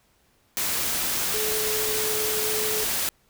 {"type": "tone in noise", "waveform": "sine", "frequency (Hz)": 430.5, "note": "A4", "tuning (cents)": -38, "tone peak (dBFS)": -29, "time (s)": [1.34, 2.84], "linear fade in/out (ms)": 0, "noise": "white", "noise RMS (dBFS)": -26, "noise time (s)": [0.57, 3.09], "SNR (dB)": -6, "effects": ["pink hiss -64 dBFS RMS until 3.29 s"]}